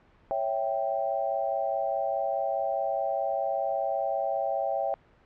sine chord, C# diminished, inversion none, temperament equal, 554.4 / 659.3 / 784 Hz, C#5 / E5 / G5, 0 / 0 / 0 cents, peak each -31 / -30 / -30 dBFS, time 0.31-4.94 s, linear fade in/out 0 ms, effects pink hiss -60 dBFS RMS until 5.25 s + low-pass 2000 Hz 12 dB/octave

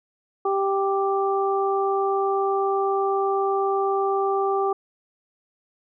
harmonic tone, 392 Hz, G4, in tune, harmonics 1 / 2 / 3, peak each -22 / -25 / -27 dBFS, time 0.45-4.73 s, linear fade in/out 5 ms, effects none

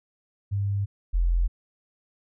sine tone pair in turn, 100 / 43.08 Hz, G2 / F1, +35 / -23 cents, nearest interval octave + minor third, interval 1458 cents, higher first, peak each -23 / -19 dBFS, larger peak second, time 0.51-0.86 / 1.13-1.48 s, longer neither, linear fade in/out 20 ms, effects none

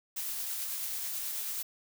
blue noise with tremolo, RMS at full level -35 dBFS, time 0.16-1.63 s, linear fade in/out 10 ms, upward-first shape triangle, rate 9.2 Hz, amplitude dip 25%, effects none

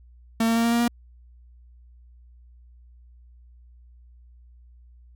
45% pulse tone with pitch steps, 226.4 / 228.6 / 230.9 / 233.2 / 235.5 / 237.8 Hz, A3 / A#3 / A#3 / A#3 / A#3 / A#3, +50 / -34 / -16 / +1 / +18 / +35 cents, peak -19 dBFS, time 0.4-0.88 s, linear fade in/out 5 ms, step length 80 ms, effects added 60 Hz sine -48 dBFS peak until 5.15 s

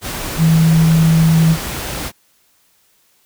sine tone in noise, 162.1 Hz, E3, 29 cents flat, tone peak -8 dBFS, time 0.37-1.57 s, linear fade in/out 50 ms, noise pink, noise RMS -24 dBFS, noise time 0.01-2.12 s, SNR +13 dB, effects white hiss -57 dBFS RMS until 3.25 s

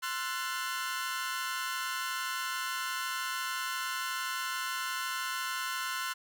sawtooth chord, F# half-diminished seventh, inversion second, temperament equal with one note detuned, 1046.5 / 1348.5 / 1480 / 1760 Hz, C6 / E6 / F#6 / A6, 0 / +39 / 0 / 0 cents, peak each -34 / -35 / -34 / -39 dBFS, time 0.02-6.14 s, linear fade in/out 20 ms, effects none

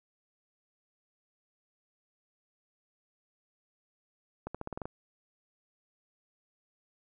accelerating click train, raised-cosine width 1 ms, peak -23 dBFS, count 8, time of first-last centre 4.47-4.855 s, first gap 76 ms, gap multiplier 0.89, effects none

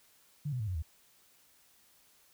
sine tone with pitch steps, 146.83 / 125.63 / 107.49 / 91.96 / 78.68 Hz, D3 / B2 / A2 / F#2 / D#2, 0 / +30 / -40 / -10 / +20 cents, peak -32 dBFS, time 0.45-0.825 s, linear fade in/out 10 ms, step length 75 ms, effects white hiss -65 dBFS RMS until 2.33 s

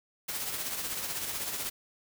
white noise with tremolo, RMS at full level -33 dBFS, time 0.28-1.7 s, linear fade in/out 10 ms, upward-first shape triangle, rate 16 Hz, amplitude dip 50%, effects none

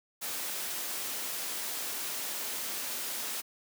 white high-pass noise, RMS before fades -36 dBFS, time 0.21-3.42 s, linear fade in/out 20 ms, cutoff 220 Hz, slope 12 dB/octave, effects none

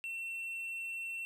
triangle tone, 2704 Hz, E7, 43 cents sharp, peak -36 dBFS, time 0.04-1.25 s, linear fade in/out 0 ms, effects none

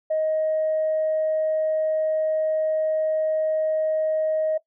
sine tone, 627 Hz, D#5, 13 cents sharp, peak -19 dBFS, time 0.1-4.58 s, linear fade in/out 10 ms, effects noise-tail reverb RT60 0.1 s tail -18 dB re dry + tanh soft clip ceiling -16 dBFS

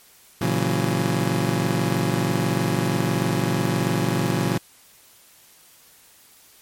25% pulse chord, F# dominant seventh, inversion first, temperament just, 115.62 / 138.75 / 166.5 / 185 Hz, A#2 / C#3 / E3 / F#3, -14 / +2 / +18 / 0 cents, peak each -22 dBFS, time 0.41-4.58 s, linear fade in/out 5 ms, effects white hiss -52 dBFS RMS until 6.61 s + MP3 64 kbps

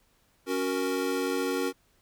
square chord, F# major, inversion second, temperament equal, 277.2 / 370 / 466.2 Hz, C#4 / F#4 / A#4, 0 / 0 / 0 cents, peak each -32 dBFS, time 0.46-1.73 s, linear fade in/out 50 ms, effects pink hiss -67 dBFS RMS until 2.01 s

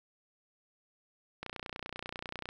click train, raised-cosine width 0.3 ms, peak -23 dBFS, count 33, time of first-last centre 1.43-2.49 s, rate 30.2 Hz, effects 10-bit

